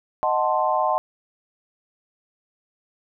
sine chord, D# diminished seventh, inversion none, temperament equal, 622.3 / 740 / 880 / 1046.5 Hz, D#5 / F#5 / A5 / C6, 0 / 0 / 0 / 0 cents, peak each -24 dBFS, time 0.23-0.98 s, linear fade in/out 0 ms, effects none

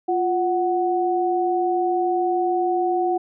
sine tone pair together, 350.7 / 741 Hz, F4 / F#5, +7 / +2 cents, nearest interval octave + minor second, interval 1295 cents, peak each -21 dBFS, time 0.08-3.18 s, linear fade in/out 10 ms, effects none

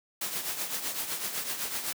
white noise with tremolo, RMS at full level -31 dBFS, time 0.21-1.93 s, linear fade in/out 5 ms, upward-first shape triangle, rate 7.9 Hz, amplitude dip 65%, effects high-pass 150 Hz 12 dB/octave

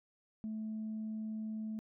sine tone, 217.9 Hz, A3, 17 cents flat, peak -36 dBFS, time 0.44-1.79 s, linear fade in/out 0 ms, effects tanh soft clip ceiling -34 dBFS

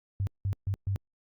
sine tone bursts at uneven times, 98 Hz, G2, in tune, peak -26 dBFS, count 4, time 0.2-0.27 / 0.45-0.53 / 0.67-0.74 / 0.87-0.96 s, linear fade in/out 0 ms, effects Opus 48 kbps

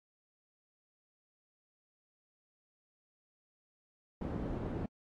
white low-pass noise, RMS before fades -38 dBFS, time 4.21-4.86 s, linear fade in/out 5 ms, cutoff 310 Hz, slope 12 dB/octave, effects AAC 32 kbps

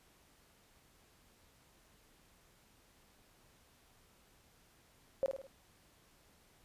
sine tone with echo, 540 Hz, C#5, 45 cents flat, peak -28 dBFS, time 5.23-5.26 s, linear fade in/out 0 ms, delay 52 ms, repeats 4, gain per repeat -6 dB, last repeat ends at 5.468 s, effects pink hiss -67 dBFS RMS until 6.64 s + resampled to 32000 Hz

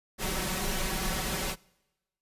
pink noise with comb filter, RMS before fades -31 dBFS, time 0.18-1.56 s, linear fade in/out 50 ms, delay 5.3 ms, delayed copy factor +1, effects noise-tail reverb RT60 1.0 s tail -25 dB re dry + resampled to 32000 Hz

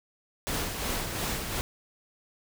pink noise with tremolo, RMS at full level -30 dBFS, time 0.47-1.61 s, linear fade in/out 0 ms, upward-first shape sine, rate 2.8 Hz, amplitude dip 45%, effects none

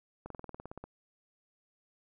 slowing click train, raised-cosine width 1 ms, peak -29 dBFS, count 12, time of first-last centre 0.26-0.84 s, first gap 43 ms, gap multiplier 1.04, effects none

